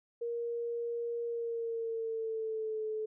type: tone with pitch glide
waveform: sine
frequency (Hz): 470 to 433.5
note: A#4 to A4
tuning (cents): +14 to -26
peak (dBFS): -33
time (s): 0.21-3.06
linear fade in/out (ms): 10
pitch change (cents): -140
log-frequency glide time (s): 1.25-2.84
effects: none